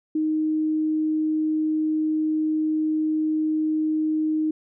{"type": "tone", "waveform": "sine", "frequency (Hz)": 311.1, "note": "D#4", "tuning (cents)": 0, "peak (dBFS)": -20, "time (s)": [0.15, 4.51], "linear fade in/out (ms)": 5, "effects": []}